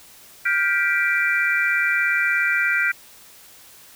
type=chord; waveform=sine; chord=G dominant seventh; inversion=third; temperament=just; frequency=1411.2 / 1568 / 1960 / 2352 Hz; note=F6 / G6 / B6 / D7; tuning=+18 / 0 / -14 / +2 cents; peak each=-23 dBFS; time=0.45-2.92 s; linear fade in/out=10 ms; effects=white hiss -47 dBFS RMS until 3.95 s